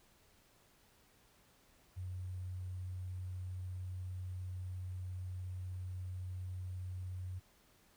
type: tone with sample-and-hold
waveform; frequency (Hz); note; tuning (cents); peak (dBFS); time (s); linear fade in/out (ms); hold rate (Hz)
sine; 91.7; F#2; -15; -40; 1.96-7.4; 20; 8820
effects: pink hiss -68 dBFS RMS until 7.96 s